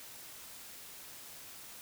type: silence
effects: white hiss -50 dBFS RMS until 1.81 s